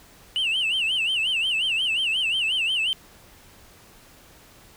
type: tone with vibrato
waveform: sine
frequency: 2860 Hz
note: F7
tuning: 41 cents sharp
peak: -19 dBFS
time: 0.36-2.93 s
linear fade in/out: 0 ms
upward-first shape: sine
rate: 5.6 Hz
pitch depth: 170 cents each way
effects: tanh soft clip ceiling -19 dBFS + pink hiss -51 dBFS RMS until 4.76 s